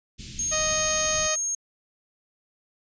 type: band-stop noise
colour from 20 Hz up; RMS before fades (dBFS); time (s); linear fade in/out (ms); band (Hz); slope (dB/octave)
pink; -38; 0.18-1.28; 20; 260 to 2700; 24
type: tone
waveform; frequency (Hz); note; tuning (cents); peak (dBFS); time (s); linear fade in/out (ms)
sine; 6500; G#8; -38; -24; 0.39-1.55; 2
type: harmonic tone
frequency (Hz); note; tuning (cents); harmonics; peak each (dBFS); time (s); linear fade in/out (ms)
622.3; D#5; 0; 1 / 2 / 3 / 4 / 5 / 6 / 7 / 8 / 9 / 10; -29 / -32 / -34 / -35 / -36 / -37 / -37 / -38 / -39 / -39; 0.51-1.36; 20
effects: resampled to 16000 Hz